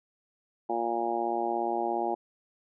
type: harmonic tone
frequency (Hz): 117.2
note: A#2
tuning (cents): +10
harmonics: 2 / 3 / 4 / 5 / 6 / 7 / 8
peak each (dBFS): -40 / -32 / -40 / -37 / -33 / -31 / -42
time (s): 0.69-2.15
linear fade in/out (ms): 10
effects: none